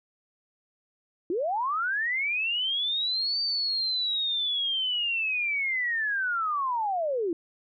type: linear two-way sweep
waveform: sine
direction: up then down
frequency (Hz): 316.9 to 4629 to 316.9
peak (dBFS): -25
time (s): 1.3-7.33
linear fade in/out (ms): 2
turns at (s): 3.41
effects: none